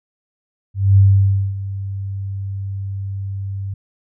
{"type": "tone with ADSR envelope", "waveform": "sine", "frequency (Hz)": 98, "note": "G2", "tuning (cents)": 0, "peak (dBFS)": -6, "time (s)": [0.74, 3.74], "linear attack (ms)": 230, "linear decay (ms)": 570, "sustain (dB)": -16, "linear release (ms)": 5, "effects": []}